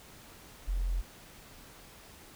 sine tone, 43.8 Hz, F1, 6 cents sharp, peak -28 dBFS, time 0.67-1.02 s, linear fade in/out 20 ms, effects pink hiss -53 dBFS RMS until 2.35 s

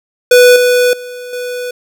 square tone with level steps, 493.9 Hz, B4, in tune, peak -3 / -8 / -25 / -19 dBFS, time 0.31-1.71 s, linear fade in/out 5 ms, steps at 0.56 / 0.93 / 1.33 s, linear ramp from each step 2 ms, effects none

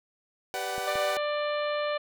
sawtooth chord, G major seventh, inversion none, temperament equal with one note detuned, 392 / 493.9 / 587.3 / 749.5 Hz, G4 / B4 / D5 / F#5, 0 / 0 / 0 / +22 cents, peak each -35 / -34 / -34 / -29 dBFS, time 0.54-1.17 s, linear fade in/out 0 ms
clicks, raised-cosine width 3 ms, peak -30 dBFS, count 2, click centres 0.781 / 0.956 s
harmonic tone, 592 Hz, D5, 14 cents sharp, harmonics 1 / 2 / 3 / 4 / 5 / 6 / 7, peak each -28 / -34 / -38 / -40 / -42 / -44 / -45 dBFS, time 0.87-1.98 s, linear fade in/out 10 ms
effects none

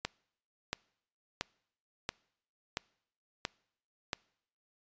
click train, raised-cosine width 0.2 ms, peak -15 dBFS, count 7, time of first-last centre 0.05-4.132 s, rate 1.47 Hz, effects noise-tail reverb RT60 0.7 s tail -25 dB re dry + resampled to 16000 Hz

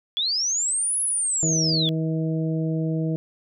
sine linear two-way sweep, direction up then down, 3330 to 10660 to 3330 Hz, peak -21 dBFS, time 0.17-1.89 s, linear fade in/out 0 ms, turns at 1.01 s
harmonic tone, 160 Hz, D#3, 49 cents sharp, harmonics 1 / 2 / 3 / 4, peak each -23 / -28 / -33 / -36 dBFS, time 1.43-3.16 s, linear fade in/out 0 ms
effects none

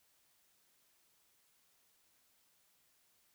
silence, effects white hiss -73 dBFS RMS until 3.34 s

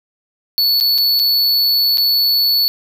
square tone with dropouts, 4435 Hz, C#8, in tune, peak -12 dBFS, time 0.58-2.68 s, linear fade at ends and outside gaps 0 ms, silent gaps 0.801-0.809 / 0.98-0.984 / 1.192-1.197 / 1.973-1.981 s, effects none

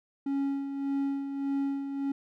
triangle tone with tremolo, 276.9 Hz, C#4, 2 cents flat, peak -24 dBFS, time 0.26-2.12 s, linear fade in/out 5 ms, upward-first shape sine, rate 1.7 Hz, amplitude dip 55%, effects none

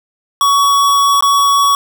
square tone with dropouts, 1124 Hz, C#6, 24 cents sharp, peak -9 dBFS, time 0.41-1.75 s, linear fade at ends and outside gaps 1 ms, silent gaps 1.208-1.224 s, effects none

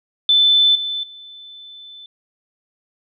sine tone with level steps, 3520 Hz, A7, in tune, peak -10 / -21 / -36 dBFS, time 0.29-2.06 s, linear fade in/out 2 ms, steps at 0.75 / 1.03 s, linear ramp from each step 5 ms, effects none

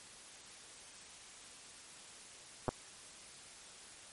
clicks, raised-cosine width 1 ms, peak -19 dBFS, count 2, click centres 2.682 / 2.69 s, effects white hiss -54 dBFS RMS until 4.12 s + MP3 48 kbps

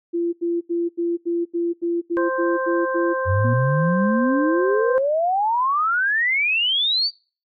sine tone bursts, 341.8 Hz, F4, 37 cents flat, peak -19 dBFS, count 11, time 0.13-3.14 s, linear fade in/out 20 ms, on 200 ms, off 81 ms
harmonic tone, 523.3 Hz, C5, in tune, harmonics 1 / 2 / 3, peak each -23 / -26 / -28 dBFS, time 2.17-4.98 s, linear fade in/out 0 ms
sine exponential sweep, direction up, 88.9 to 4699 Hz, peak -17 dBFS, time 3.25-7.11 s, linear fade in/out 50 ms
sine tone, 241.2 Hz, B3, 41 cents flat, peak -23 dBFS, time 3.44-3.54 s, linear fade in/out 10 ms
effects noise-tail reverb RT60 0.4 s tail -26 dB re dry + AAC 64 kbps

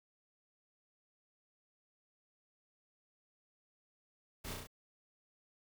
pink noise with echo, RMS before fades -45 dBFS, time 4.44-4.54 s, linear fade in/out 10 ms, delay 33 ms, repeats 4, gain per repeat -2 dB, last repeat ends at 4.672 s, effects none

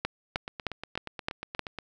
two click trains, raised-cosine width 0.3 ms, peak -12 / -20 dBFS, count 6 / 13, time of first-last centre 0.05-1.593 / 0.36-1.787 s, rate 3.24 / 8.41 Hz, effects none

